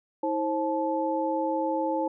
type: tone cluster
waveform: sine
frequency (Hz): 321.4 / 532 / 868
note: E4 / C5 / A5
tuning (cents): -44 / +29 / -24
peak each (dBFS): -29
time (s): 0.23-2.08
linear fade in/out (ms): 5
effects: none